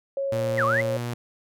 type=tone with vibrato; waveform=sine; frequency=546 Hz; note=C#5; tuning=26 cents flat; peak=-24 dBFS; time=0.17-0.97 s; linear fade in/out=2 ms; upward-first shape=square; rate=2.1 Hz; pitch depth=11 cents each way
type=tone with pitch glide; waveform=sawtooth; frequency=116.54 to 119.95 Hz; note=A#2 to A#2; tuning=0 to +50 cents; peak=-24 dBFS; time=0.32-1.14 s; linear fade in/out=5 ms; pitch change=+50 cents; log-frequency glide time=0.87-0.96 s
type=exponential two-way sweep; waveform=sine; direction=down then up; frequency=2184 to 1066 to 2184 Hz; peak=-21 dBFS; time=0.57-0.82 s; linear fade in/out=20 ms; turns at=0.65 s
effects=none